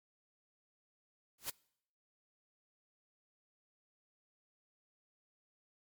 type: noise with exponential growth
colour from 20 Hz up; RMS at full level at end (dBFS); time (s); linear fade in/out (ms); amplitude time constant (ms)
white; -33; 1.38-1.5; 5; 24
effects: noise-tail reverb RT60 0.7 s tail -25 dB re dry + MP3 96 kbps